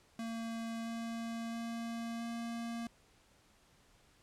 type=tone with pitch steps; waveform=square; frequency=228.1 / 229.6 / 231 / 232.5 Hz; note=A#3 / A#3 / A#3 / A#3; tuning=-37 / -26 / -16 / -4 cents; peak=-39 dBFS; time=0.19-2.87 s; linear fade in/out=2 ms; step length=670 ms; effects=pink hiss -67 dBFS RMS until 4.22 s + low-pass 10000 Hz 12 dB/octave

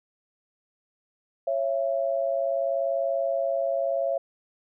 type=tone pair together; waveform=sine; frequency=550 / 670.7 Hz; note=C#5 / E5; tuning=-14 / +30 cents; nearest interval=minor third; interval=344 cents; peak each=-26 dBFS; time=1.47-4.18 s; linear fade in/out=5 ms; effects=none

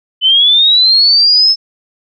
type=linear sweep; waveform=sine; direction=up; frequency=2994 to 5274 Hz; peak=-5 dBFS; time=0.21-1.56 s; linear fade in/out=50 ms; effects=none

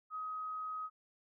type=tone; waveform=sine; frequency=1262 Hz; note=D#6; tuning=24 cents sharp; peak=-38 dBFS; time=0.1-0.9 s; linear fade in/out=50 ms; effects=none

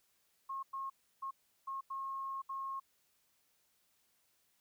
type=tone bursts at uneven times; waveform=sine; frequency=1081 Hz; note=C#6; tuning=44 cents flat; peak=-38 dBFS; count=6; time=0.49-0.63 / 0.73-0.9 / 1.22-1.31 / 1.67-1.81 / 1.9-2.42 / 2.49-2.8 s; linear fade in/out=10 ms; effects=white hiss -75 dBFS RMS until 4.6 s

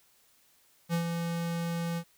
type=tone with ADSR envelope; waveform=square; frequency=169 Hz; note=E3; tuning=43 cents sharp; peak=-26 dBFS; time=0.89-2.04 s; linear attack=47 ms; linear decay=95 ms; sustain=-5 dB; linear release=66 ms; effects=white hiss -65 dBFS RMS until 2.17 s

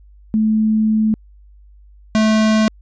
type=tone pair in turn; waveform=sine / square; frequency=217.5 / 217.5 Hz; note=A3 / A3; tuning=-20 / -20 cents; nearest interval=unison; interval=0 cents; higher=neither; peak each=-12 dBFS; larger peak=neither; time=0.34-1.14 / 2.15-2.68 s; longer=first; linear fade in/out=0 ms; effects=added 50 Hz sine -42 dBFS peak until 2.81 s + resampled to 16000 Hz

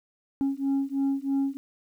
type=beating tone pair; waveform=sine; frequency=272.8 / 275.9 Hz; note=C#4 / C#4; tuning=-28 / -8 cents; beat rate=3.1 Hz; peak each=-25 dBFS; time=0.41-1.57 s; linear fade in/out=0 ms; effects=tanh soft clip ceiling -21 dBFS + 10-bit

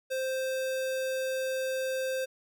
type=tone; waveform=square; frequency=523.3 Hz; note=C5; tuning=in tune; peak=-30 dBFS; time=0.1-2.26 s; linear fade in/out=20 ms; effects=none

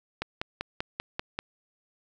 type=click train; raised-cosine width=0.3 ms; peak=-14 dBFS; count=7; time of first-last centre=0.22-1.39 s; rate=5.13 Hz; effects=none

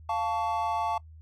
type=chord; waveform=triangle; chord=F augmented; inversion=none; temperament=equal with one note detuned; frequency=698.5 / 880 / 1126.8 Hz; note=F5 / A5 / C#6; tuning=0 / 0 / +28 cents; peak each=-30 / -27 / -31 dBFS; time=0.09-0.98 s; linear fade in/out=5 ms; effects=noise-tail reverb RT60 0.1 s tail -22 dB re dry + added 79 Hz sine -46 dBFS peak until 1.21 s

